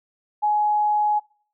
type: tone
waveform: sine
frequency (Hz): 840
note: G#5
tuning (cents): +19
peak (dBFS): -17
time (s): 0.42-1.2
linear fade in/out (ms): 20
effects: noise-tail reverb RT60 0.5 s tail -25 dB re dry